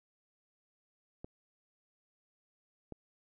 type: clicks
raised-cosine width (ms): 2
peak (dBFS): -30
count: 2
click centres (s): 1.245 / 2.923
effects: none